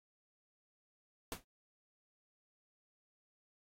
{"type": "noise with exponential decay", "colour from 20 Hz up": "pink", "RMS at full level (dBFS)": -37, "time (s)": [1.32, 1.44], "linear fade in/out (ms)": 1, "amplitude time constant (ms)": 24, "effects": ["AAC 48 kbps"]}